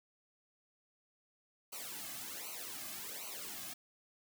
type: noise with flanger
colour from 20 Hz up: white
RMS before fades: -45 dBFS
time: 1.72-3.74 s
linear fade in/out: 10 ms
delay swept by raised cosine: 0.57 to 2.17 ms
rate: 1.3 Hz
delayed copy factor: -1
effects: none